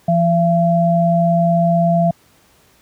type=tone pair together; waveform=sine; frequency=170.02 / 679 Hz; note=F3 / F5; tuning=-46 / -49 cents; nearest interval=2 octaves; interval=2397 cents; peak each=-14 dBFS; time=0.08-2.11 s; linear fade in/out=5 ms; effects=pink hiss -53 dBFS RMS until 2.81 s + high-pass 60 Hz 12 dB/octave